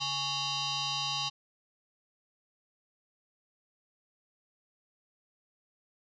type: tone with frequency modulation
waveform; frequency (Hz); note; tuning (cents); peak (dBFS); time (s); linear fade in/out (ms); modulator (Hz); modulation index
sine; 141.1; C#3; +31; -30; 0-1.3; 20; 972; 5
effects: none